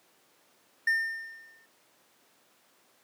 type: tone with exponential decay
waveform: triangle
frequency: 1810 Hz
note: A6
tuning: 48 cents sharp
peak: -19 dBFS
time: 0.87-1.66 s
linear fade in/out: 5 ms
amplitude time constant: 170 ms
effects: pink hiss -64 dBFS RMS until 3.03 s + high-pass 300 Hz 12 dB/octave